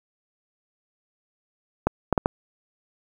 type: clicks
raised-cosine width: 1 ms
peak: -5 dBFS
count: 4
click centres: 1.87 / 2.127 / 2.178 / 2.259 s
effects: 7-bit